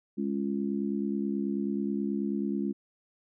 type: chord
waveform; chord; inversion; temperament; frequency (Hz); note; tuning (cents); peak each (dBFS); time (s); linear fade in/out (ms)
sine; Db major; second; just; 207.9 / 277.2 / 346.5; Ab3 / Db4 / F4; +2 / 0 / -14; -30 / -33 / -35; 0.17-2.73; 20
effects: none